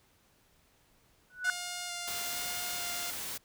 sine tone with exponential growth, 1480 Hz, F#6, in tune, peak -22 dBFS, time 1.3-1.5 s, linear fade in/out 1 ms, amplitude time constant 43 ms
5% pulse tone with vibrato, 706 Hz, F5, 19 cents sharp, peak -25 dBFS, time 1.44-3.11 s, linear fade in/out 10 ms, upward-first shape square, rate 1.1 Hz, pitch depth 11 cents each way
white noise, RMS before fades -39 dBFS, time 2.07-3.38 s, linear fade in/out 10 ms
effects pink hiss -67 dBFS RMS until 3.44 s

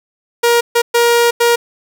sawtooth tone bursts at uneven times, 472.6 Hz, A#4, 24 cents sharp, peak -5 dBFS, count 4, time 0.43-0.61 / 0.75-0.82 / 0.94-1.31 / 1.4-1.56 s, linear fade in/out 10 ms, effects none

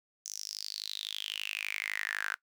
sawtooth tone with high-pass filter sweep, 51.91 Hz, G#1, in tune, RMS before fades -38 dBFS, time 0.25-2.35 s, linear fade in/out 10 ms, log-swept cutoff 6200 to 1500 Hz, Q 8.4, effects noise-tail reverb RT60 0.1 s tail -21 dB re dry

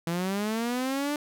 sawtooth linear sweep, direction up, 164.81 to 297.9 Hz, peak -23 dBFS, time 0.07-1.16 s, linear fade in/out 2 ms, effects none

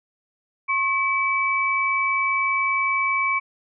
sine tone pair together, 1083.1 / 2295 Hz, C#6 / D7, -40 / -40 cents, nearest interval octave + minor second, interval 1300 cents, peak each -23 / -21 dBFS, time 0.68-3.4 s, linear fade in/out 20 ms, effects none

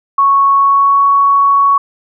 sine tone with pitch glide, 1107 to 1116.6 Hz, C#6 to C#6, -3 to +12 cents, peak -6 dBFS, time 0.18-1.78 s, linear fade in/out 5 ms, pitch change +15 cents, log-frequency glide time 0.54-1.03 s, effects none

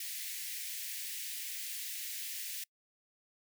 white high-pass noise, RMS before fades -41 dBFS, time 0-2.64 s, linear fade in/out 5 ms, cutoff 1800 Hz, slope 48 dB/octave, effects noise-tail reverb RT60 0.1 s tail -26 dB re dry

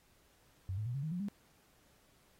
sine tone with pitch steps, 94.2 / 106.96 / 121.46 / 137.92 / 156.61 / 177.83 / 201.9 Hz, F#2 / A2 / B2 / C#3 / D#3 / F3 / G#3, +32 / -49 / -28 / -8 / +12 / +32 / -49 cents, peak -35 dBFS, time 0.69-1.285 s, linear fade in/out 0 ms, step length 85 ms, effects pink hiss -69 dBFS RMS until 2.39 s + AAC 48 kbps

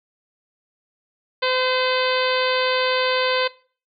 harmonic tone, 512 Hz, C5, 38 cents flat, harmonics 1 / 2 / 3 / 4 / 5 / 6 / 7 / 8 / 9, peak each -22 / -25 / -27 / -28 / -29 / -30 / -30 / -31 / -32 dBFS, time 1.42-3.48 s, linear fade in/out 10 ms, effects noise-tail reverb RT60 0.4 s tail -20 dB re dry

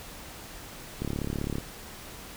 click train, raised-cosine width 3 ms, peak -18 dBFS, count 21, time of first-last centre 1.02-1.583 s, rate 35.5 Hz, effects pink hiss -44 dBFS RMS until 2.36 s

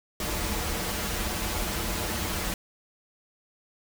pink noise with comb filter, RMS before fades -30 dBFS, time 0.2-2.54 s, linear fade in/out 2 ms, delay 7.5 ms, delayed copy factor -0.75, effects none

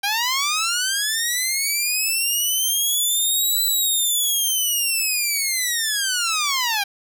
10% pulse linear two-way sweep, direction up then down, 784 to 4000 to 784 Hz, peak -11 dBFS, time 0.03-6.84 s, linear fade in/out 10 ms, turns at 3.63 s, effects 8-bit

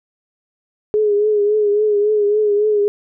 sine tone with vibrato, 418.3 Hz, G#4, 12 cents sharp, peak -12 dBFS, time 0.94-2.88 s, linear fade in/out 0 ms, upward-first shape triangle, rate 3.6 Hz, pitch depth 56 cents each way, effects none

